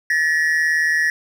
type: tone pair together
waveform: triangle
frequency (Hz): 1741.8 / 1900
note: A6 / A#6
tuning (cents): -18 / +33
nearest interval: major second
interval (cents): 151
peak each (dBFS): -17 / -16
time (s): 0.1-1.1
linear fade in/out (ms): 2
effects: none